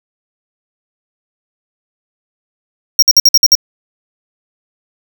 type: tone bursts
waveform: square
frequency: 5588 Hz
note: F8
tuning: in tune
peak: -3 dBFS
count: 7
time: 2.99-3.552 s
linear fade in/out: 2 ms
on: 34 ms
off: 54 ms
effects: 7-bit

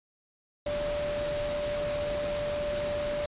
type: tone in noise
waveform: sine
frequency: 587.3 Hz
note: D5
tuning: in tune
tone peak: -29 dBFS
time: 0.66-3.26 s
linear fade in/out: 5 ms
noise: pink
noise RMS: -37 dBFS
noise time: 0.66-3.26 s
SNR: +5 dB
effects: resampled to 8000 Hz

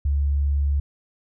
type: tone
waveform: sine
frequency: 71 Hz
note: C#2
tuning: 42 cents sharp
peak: -18 dBFS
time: 0.05-0.8 s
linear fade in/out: 5 ms
effects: none

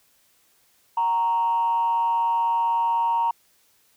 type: tone with frequency modulation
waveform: sine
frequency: 930 Hz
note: A#5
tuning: 4 cents flat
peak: -18 dBFS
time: 0.97-3.31 s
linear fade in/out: 5 ms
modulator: 176 Hz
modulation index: 0.34
effects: tanh soft clip ceiling -15 dBFS + white hiss -62 dBFS RMS until 3.96 s

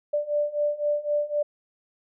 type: beating tone pair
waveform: sine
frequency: 587.3 / 591.2 Hz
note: D5 / D5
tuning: 0 / +11 cents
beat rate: 3.9 Hz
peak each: -27 / -25 dBFS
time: 0.13-1.43 s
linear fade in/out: 10 ms
effects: none

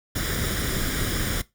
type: noise with comb filter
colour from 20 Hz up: pink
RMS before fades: -26 dBFS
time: 0.15-1.42 s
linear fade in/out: 10 ms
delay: 0.57 ms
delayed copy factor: +0.65
effects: noise-tail reverb RT60 0.2 s tail -19 dB re dry

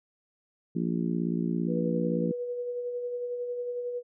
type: harmonic tone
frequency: 57.7 Hz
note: A#1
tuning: 17 cents flat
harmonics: 3 / 4 / 5 / 6 / 7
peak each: -29 / -31 / -35 / -35 / -41 dBFS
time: 0.75-2.32 s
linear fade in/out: 10 ms
type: tone with tremolo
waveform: sine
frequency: 487.7 Hz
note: B4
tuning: 22 cents flat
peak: -29 dBFS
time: 1.67-4.03 s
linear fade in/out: 50 ms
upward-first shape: sine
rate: 11 Hz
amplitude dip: 35%
effects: none

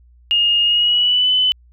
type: tone with pitch glide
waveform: sine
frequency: 2845 to 3014 Hz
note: F7 to F#7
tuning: +31 to +31 cents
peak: -12 dBFS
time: 0.31-1.52 s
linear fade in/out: 0 ms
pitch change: +100 cents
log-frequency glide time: 0.63-1.33 s
effects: added 60 Hz sine -46 dBFS peak until 1.72 s

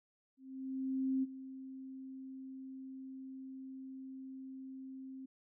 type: tone with ADSR envelope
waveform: sine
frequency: 264.3 Hz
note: C4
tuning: 18 cents sharp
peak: -30 dBFS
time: 0.37-5.26 s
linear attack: 860 ms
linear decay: 27 ms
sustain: -15 dB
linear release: 9 ms
effects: none

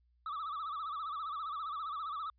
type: tone with vibrato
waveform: triangle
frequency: 1223 Hz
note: D#6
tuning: 30 cents flat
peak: -35 dBFS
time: 0.26-2.3 s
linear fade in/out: 2 ms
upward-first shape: sine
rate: 15 Hz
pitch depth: 130 cents each way
effects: added 60 Hz sine -68 dBFS peak until 2.38 s + resampled to 11025 Hz

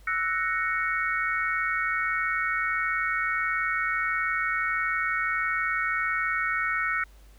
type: chord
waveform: sine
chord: F# dominant seventh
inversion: third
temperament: equal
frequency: 1318.5 / 1480 / 1864.7 / 2217 Hz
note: E6 / F#6 / A#6 / C#7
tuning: 0 / 0 / 0 / 0 cents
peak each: -30 dBFS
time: 0.07-7.04 s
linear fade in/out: 5 ms
effects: added 50 Hz sine -49 dBFS peak until 7.38 s + pink hiss -60 dBFS RMS until 7.38 s

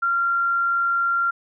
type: tone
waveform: sine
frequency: 1381 Hz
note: F6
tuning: 20 cents flat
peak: -18 dBFS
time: 0.02-1.31 s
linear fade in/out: 10 ms
effects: none

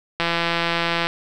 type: click train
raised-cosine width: 0.3 ms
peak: -5 dBFS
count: 148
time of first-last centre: 0.2-1.07 s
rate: 169 Hz
effects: none

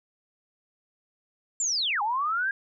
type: linear two-way sweep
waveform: sine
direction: down then up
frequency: 7459 to 801 to 1636 Hz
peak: -24 dBFS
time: 1.6-2.51 s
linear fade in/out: 2 ms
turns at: 2.02 s
effects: none

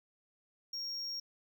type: tone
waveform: triangle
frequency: 5570 Hz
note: F8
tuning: 5 cents flat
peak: -36 dBFS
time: 0.73-1.2 s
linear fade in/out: 5 ms
effects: none

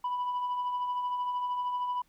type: tone with tremolo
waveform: sine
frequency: 988 Hz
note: B5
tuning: in tune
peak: -25 dBFS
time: 0.04-2.02 s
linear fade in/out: 5 ms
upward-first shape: triangle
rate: 13 Hz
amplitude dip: 50%
effects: tanh soft clip ceiling -27 dBFS + pink hiss -69 dBFS RMS until 2.08 s

